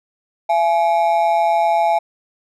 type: ring-modulated tone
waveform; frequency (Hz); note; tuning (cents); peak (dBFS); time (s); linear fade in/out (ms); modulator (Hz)
triangle; 760; F#5; +46; -8; 0.49-1.99; 10; 83.8
effects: none